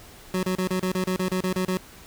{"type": "tone bursts", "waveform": "25% pulse", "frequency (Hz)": 185, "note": "F#3", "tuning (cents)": 0, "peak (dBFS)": -19, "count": 12, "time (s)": [0.34, 1.772], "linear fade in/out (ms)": 2, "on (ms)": 90, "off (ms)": 32, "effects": ["pink hiss -47 dBFS RMS until 2.06 s"]}